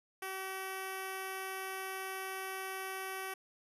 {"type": "tone with notch filter", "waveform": "5% pulse", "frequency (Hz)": 381.3, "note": "G4", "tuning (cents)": -48, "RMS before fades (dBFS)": -41, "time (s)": [0.22, 3.34], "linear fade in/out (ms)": 5, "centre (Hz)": 4100, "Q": 0.85, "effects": ["resampled to 32000 Hz"]}